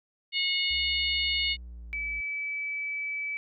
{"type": "harmonic tone", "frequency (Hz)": 725, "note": "F#5", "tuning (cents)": -35, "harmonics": [3, 4, 5, 6], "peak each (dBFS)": [-30, -29, -33, -33], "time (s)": [0.32, 1.57], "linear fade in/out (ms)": 50}
{"type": "tone with pitch glide", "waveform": "triangle", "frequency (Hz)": [64, 56.04], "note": ["C2", "A1"], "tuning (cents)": [-38, 32], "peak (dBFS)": -38, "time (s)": [0.7, 2.21], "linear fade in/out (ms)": 10, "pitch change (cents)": -230, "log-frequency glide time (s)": [1.27, 2.04]}
{"type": "tone", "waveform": "sine", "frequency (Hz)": 2300, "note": "D7", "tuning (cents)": -37, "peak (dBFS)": -30, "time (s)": [1.93, 3.37], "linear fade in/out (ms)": 0}
{"effects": []}